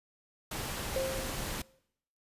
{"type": "noise", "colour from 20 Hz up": "pink", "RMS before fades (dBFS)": -37, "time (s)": [0.51, 1.62], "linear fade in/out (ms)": 5}
{"type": "tone with exponential decay", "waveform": "sine", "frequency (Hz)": 530, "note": "C5", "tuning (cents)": 22, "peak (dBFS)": -28, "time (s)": [0.96, 1.79], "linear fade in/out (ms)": 0, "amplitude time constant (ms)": 180}
{"effects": ["noise-tail reverb RT60 0.7 s tail -23 dB re dry", "resampled to 32000 Hz"]}